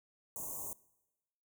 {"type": "band-stop noise", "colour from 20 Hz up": "white", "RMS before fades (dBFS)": -42, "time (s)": [0.36, 0.73], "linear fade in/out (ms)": 0, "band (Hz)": [1100, 6200], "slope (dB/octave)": 96, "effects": ["noise-tail reverb RT60 1.0 s tail -22 dB re dry"]}